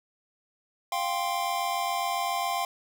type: chord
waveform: square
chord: F suspended second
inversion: none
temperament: just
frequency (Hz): 698.5 / 785.8 / 1047.7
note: F5 / G5 / C6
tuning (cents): 0 / +4 / +2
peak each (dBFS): -32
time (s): 0.92-2.65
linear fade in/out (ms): 2
effects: none